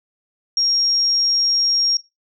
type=tone; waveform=sine; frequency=5580 Hz; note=F8; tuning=2 cents flat; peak=-15 dBFS; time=0.57-1.97 s; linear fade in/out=2 ms; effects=noise-tail reverb RT60 0.2 s tail -17 dB re dry